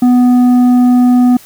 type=tone with tanh clipping; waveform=sine; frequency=247.6 Hz; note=B3; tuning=5 cents sharp; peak=-6 dBFS; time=0.02-1.37 s; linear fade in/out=5 ms; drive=7 dB; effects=white hiss -39 dBFS RMS until 1.45 s